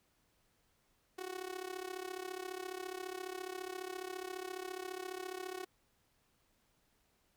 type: tone with amplitude modulation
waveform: sawtooth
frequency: 370 Hz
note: F#4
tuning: in tune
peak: -34 dBFS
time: 1.18-5.65 s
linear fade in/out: 10 ms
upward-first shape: sine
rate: 34.6 Hz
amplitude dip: 85%
effects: pink hiss -75 dBFS RMS until 7.36 s